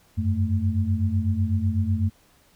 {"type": "tone cluster", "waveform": "sine", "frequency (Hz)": [91, 99, 220.9], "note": ["F#2", "G2", "A3"], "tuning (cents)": [-28, 18, 7], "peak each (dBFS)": [-23, -25, -27], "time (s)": [0.17, 2.1], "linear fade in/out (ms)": 20, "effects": ["pink hiss -59 dBFS RMS until 2.55 s"]}